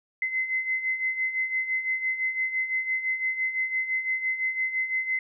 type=beating tone pair; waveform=sine; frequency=2048 / 2053.9 Hz; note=C7 / C7; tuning=-38 / -33 cents; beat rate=5.9 Hz; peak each=-32 / -26 dBFS; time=0.22-5.19 s; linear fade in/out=2 ms; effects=none